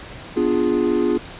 triangle chord, B diminished seventh, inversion none, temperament equal, 246.9 / 293.7 / 349.2 / 415.3 Hz, B3 / D4 / F4 / Ab4, 0 / 0 / 0 / 0 cents, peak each -21 / -21 / -18 / -20 dBFS, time 0.36-1.18 s, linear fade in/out 10 ms, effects pink hiss -37 dBFS RMS until 1.39 s + resampled to 8000 Hz

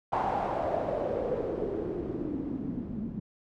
white noise with low-pass filter sweep, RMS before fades -32 dBFS, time 0.12-3.2 s, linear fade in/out 10 ms, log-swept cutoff 890 to 200 Hz, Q 4.2, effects none

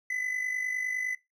triangle tone with amplitude modulation, 2009 Hz, B6, 29 cents sharp, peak -25 dBFS, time 0.1-1.15 s, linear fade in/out 5 ms, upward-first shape sine, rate 49.8 Hz, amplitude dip 65%, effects noise-tail reverb RT60 0.2 s tail -19 dB re dry

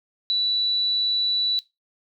sine tone, 3951 Hz, B7, in tune, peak -19 dBFS, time 0.3-1.59 s, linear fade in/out 0 ms, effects noise-tail reverb RT60 0.2 s tail -17 dB re dry

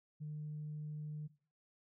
sine tone, 151.1 Hz, D3, 50 cents sharp, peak -40 dBFS, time 0.2-1.28 s, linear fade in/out 20 ms, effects noise-tail reverb RT60 0.4 s tail -17 dB re dry + tanh soft clip ceiling -37 dBFS

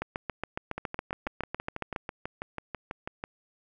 two click trains, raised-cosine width 0.5 ms, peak -16 / -19 dBFS, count 15 / 16, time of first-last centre 0.02-1.962 / 0.78-3.239 s, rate 7.21 / 6.1 Hz, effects none

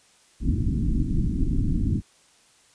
pink low-pass noise, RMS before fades -23 dBFS, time 0.4-2.02 s, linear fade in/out 50 ms, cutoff 300 Hz, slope 48 dB/octave, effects white hiss -58 dBFS RMS until 2.74 s + resampled to 22050 Hz

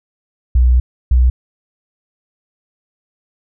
sine tone pair in turn, 61.74 / 62.28 Hz, B1 / B1, 0 / +15 cents, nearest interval unison, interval 15 cents, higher second, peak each -7 dBFS, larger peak neither, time 0.55-0.8 / 1.11-1.3 s, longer first, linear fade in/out 5 ms, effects none

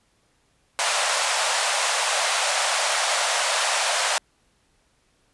pink band-pass noise, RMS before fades -23 dBFS, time 0.79-4.18 s, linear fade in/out 0 ms, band 570 to 10000 Hz, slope 48 dB/octave, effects pink hiss -65 dBFS RMS until 5.33 s + resampled to 24000 Hz

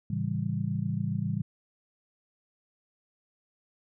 sine chord, A dominant seventh, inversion none, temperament just, 110 / 137.5 / 165 / 198 Hz, A2 / C#3 / E3 / G3, 0 / -14 / +2 / +18 cents, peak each -33 dBFS, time 0.1-1.42 s, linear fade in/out 5 ms, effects none

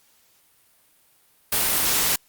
white noise, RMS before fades -21 dBFS, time 1.52-2.16 s, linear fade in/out 5 ms, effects white hiss -60 dBFS RMS until 2.28 s + Opus 48 kbps

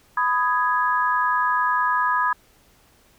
sine chord, G# minor, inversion first, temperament just, 996.7 / 1245.9 / 1661.2 Hz, B5 / D#6 / G#6, +16 / +2 / 0 cents, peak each -21 / -23 / -24 dBFS, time 0.17-2.33 s, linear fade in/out 5 ms, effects pink hiss -57 dBFS RMS until 3.18 s

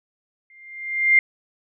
sine tone with exponential growth, 2100 Hz, C7, 6 cents sharp, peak -9 dBFS, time 0.5-1.19 s, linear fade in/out 2 ms, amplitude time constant 150 ms, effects none

